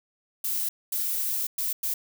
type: noise bursts at uneven times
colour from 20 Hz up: violet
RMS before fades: -28 dBFS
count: 4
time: 0.44-0.69 / 0.92-1.47 / 1.58-1.73 / 1.83-1.94 s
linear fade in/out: 5 ms
effects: none

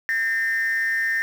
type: tone with amplitude modulation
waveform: sine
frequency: 1820 Hz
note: A#6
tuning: 42 cents flat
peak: -15 dBFS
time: 0.09-1.22 s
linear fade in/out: 0 ms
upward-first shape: sine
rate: 218 Hz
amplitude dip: 80%
effects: tanh soft clip ceiling -15 dBFS + 7-bit

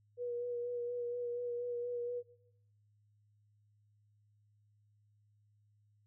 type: tone with vibrato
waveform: sine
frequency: 483.1 Hz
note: B4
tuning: 38 cents flat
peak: -36 dBFS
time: 0.17-2.23 s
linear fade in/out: 50 ms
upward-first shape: sine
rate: 4.2 Hz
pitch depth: 19 cents each way
effects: noise-tail reverb RT60 0.8 s tail -19 dB re dry + added 104 Hz sine -68 dBFS peak until 6.06 s

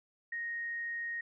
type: tone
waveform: sine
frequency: 1867 Hz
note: A#6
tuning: 2 cents sharp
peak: -35 dBFS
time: 0.32-1.21 s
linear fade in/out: 5 ms
effects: none

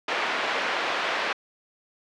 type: band-pass noise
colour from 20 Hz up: white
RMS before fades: -27 dBFS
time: 0.08-1.33 s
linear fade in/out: 5 ms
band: 440 to 2200 Hz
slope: 12 dB/octave
effects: low-pass 5000 Hz 12 dB/octave

